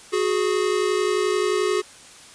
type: tone pair together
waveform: square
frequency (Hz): 367.4 / 418.8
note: F#4 / G#4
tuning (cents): -12 / +15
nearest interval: major second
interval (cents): 227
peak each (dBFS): -23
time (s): 0.12-1.82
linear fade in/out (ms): 20
effects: white hiss -45 dBFS RMS until 2.34 s + resampled to 22050 Hz